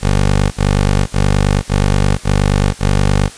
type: tone bursts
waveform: 15% pulse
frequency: 49.33 Hz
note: G1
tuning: 12 cents sharp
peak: -4 dBFS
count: 6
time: 0.01-3.3 s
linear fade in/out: 50 ms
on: 510 ms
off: 46 ms
effects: white hiss -35 dBFS RMS until 3.37 s + resampled to 22050 Hz